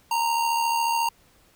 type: tone with amplitude modulation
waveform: square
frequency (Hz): 926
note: A#5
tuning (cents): -12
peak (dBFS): -20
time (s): 0.11-1.09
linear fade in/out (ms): 5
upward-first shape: sine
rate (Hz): 74.1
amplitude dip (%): 45
effects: pink hiss -59 dBFS RMS until 1.55 s